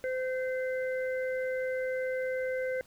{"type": "harmonic tone", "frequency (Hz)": 515, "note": "C5", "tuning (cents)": -28, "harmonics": [1, 3, 4], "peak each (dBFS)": [-30, -40, -42], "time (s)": [0.04, 2.81], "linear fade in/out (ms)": 0, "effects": ["pink hiss -60 dBFS RMS until 2.86 s"]}